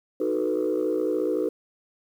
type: chord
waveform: sine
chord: B dominant seventh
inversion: first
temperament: equal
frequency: 311.1 / 370 / 440 / 493.9 Hz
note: D#4 / F#4 / A4 / B4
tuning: 0 / 0 / 0 / 0 cents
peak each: -27 dBFS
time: 0.2-1.49 s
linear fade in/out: 5 ms
effects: tanh soft clip ceiling -16 dBFS + 9-bit